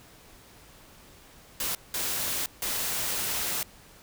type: noise bursts at uneven times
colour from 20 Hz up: white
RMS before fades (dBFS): -30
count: 3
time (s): 1.6-1.75 / 1.94-2.46 / 2.62-3.63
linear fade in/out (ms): 2
effects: pink hiss -53 dBFS RMS until 4.02 s